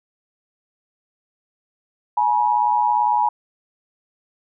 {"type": "tone pair together", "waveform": "sine", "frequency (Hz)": [845.3, 963], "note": ["G#5", "B5"], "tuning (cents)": [30, -44], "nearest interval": "major second", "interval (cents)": 226, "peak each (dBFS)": -18, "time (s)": [2.17, 3.29], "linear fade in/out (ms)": 5, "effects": []}